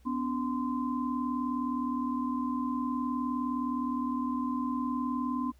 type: tone cluster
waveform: sine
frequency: 249.2 / 288.7 / 1034 Hz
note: B3 / D4 / C6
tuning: +16 / -30 / -21 cents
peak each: -31 / -35 / -35 dBFS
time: 0.05-5.52 s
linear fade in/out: 20 ms
effects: added 63 Hz sine -56 dBFS peak until 5.59 s + pink hiss -68 dBFS RMS until 5.59 s